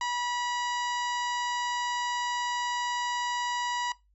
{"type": "harmonic tone with a mistuned harmonic", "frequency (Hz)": 972, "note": "B5", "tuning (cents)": -28, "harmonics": [1, 2, 3, 4, 5, 6, 7, 8], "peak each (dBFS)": [-30, -36, -40, -42, -44, -46, -47, -48], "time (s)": [0.01, 3.92], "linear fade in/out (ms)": 2, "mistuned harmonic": 8, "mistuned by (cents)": -56, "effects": ["noise-tail reverb RT60 0.2 s tail -20 dB re dry", "added 50 Hz sine -63 dBFS peak until 4.14 s"]}